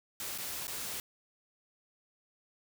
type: noise with dropouts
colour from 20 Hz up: white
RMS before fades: -39 dBFS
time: 0.2-1 s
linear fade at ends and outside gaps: 1 ms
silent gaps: 0.378-0.384 / 0.67-0.679 s
effects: none